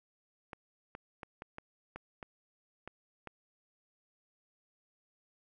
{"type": "clicks", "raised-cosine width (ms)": 0.5, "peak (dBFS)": -28, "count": 9, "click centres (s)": [0.532, 0.951, 1.232, 1.421, 1.584, 1.96, 2.228, 2.876, 3.273], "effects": []}